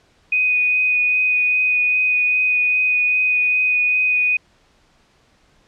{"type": "tone with vibrato", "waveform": "sine", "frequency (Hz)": 2489, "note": "D#7", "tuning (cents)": 0, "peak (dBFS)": -14, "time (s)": [0.32, 4.37], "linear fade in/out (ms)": 5, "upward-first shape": "sine", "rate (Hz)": 2.5, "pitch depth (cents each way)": 11, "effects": ["pink hiss -57 dBFS RMS until 5.67 s", "low-pass 6000 Hz 12 dB/octave"]}